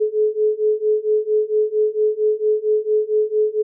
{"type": "beating tone pair", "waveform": "sine", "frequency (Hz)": [425.5, 429.9], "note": ["G#4", "A4"], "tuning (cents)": [42, -40], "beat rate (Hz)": 4.4, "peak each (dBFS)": [-19, -18], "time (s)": [0, 3.63], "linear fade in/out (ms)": 20, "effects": []}